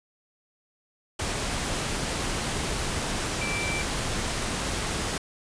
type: tone in noise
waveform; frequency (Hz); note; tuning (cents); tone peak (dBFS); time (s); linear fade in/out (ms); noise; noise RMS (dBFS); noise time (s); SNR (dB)
sine; 2338; D7; -8; -30; 3.41-3.82; 5; pink; -29; 1.19-5.18; -4
effects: resampled to 22050 Hz